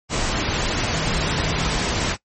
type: tone in noise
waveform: sine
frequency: 158.4 Hz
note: D#3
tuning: 31 cents sharp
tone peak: -28 dBFS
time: 0.89-1.83 s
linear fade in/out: 50 ms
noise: pink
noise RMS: -22 dBFS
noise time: 0.09-2.17 s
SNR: -9 dB
effects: noise-tail reverb RT60 0.1 s tail -20 dB re dry + MP3 32 kbps